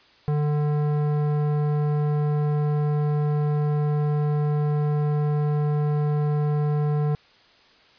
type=tone with tanh clipping; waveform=sine; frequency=148.4 Hz; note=D3; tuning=18 cents sharp; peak=-22 dBFS; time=0.28-7.15 s; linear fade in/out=0 ms; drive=15 dB; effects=white hiss -55 dBFS RMS until 7.98 s + resampled to 11025 Hz

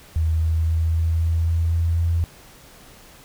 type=tone with pitch steps; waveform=sine; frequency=80.2 / 80.76 / 81.32 / 81.89 / 82.45 / 83.03 / 83.61 / 84.19 Hz; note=E2 / E2 / E2 / E2 / E2 / E2 / E2 / E2; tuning=-47 / -35 / -23 / -11 / +1 / +13 / +25 / +37 cents; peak=-17 dBFS; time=0.16-2.24 s; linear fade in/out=0 ms; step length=260 ms; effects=pink hiss -47 dBFS RMS until 3.24 s

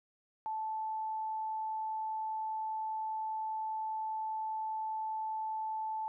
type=tone; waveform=sine; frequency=875 Hz; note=A5; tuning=10 cents flat; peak=-34 dBFS; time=0.46-6.08 s; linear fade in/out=0 ms; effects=none

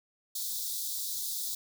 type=high-pass noise; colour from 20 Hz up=white; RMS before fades=-35 dBFS; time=0.35-1.55 s; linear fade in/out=5 ms; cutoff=3500 Hz; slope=96 dB/octave; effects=none

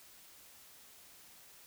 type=silence; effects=white hiss -58 dBFS RMS until 1.66 s

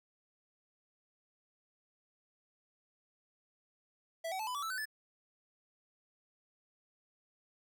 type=tone with pitch steps; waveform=square; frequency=659.3 / 757.3 / 870 / 999.3 / 1147.9 / 1318.6 / 1514.7 / 1739.9 Hz; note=E5 / F#5 / A5 / B5 / D6 / E6 / F#6 / A6; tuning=0 / +40 / -20 / +20 / -40 / 0 / +40 / -20 cents; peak=-37 dBFS; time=4.24-4.856 s; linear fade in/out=10 ms; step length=77 ms; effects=none

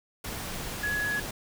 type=tone in noise; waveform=sine; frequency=1683 Hz; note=G#6; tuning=23 cents sharp; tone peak=-27 dBFS; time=0.83-1.2 s; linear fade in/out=5 ms; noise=pink; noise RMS=-36 dBFS; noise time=0.24-1.31 s; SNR=+6 dB; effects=none

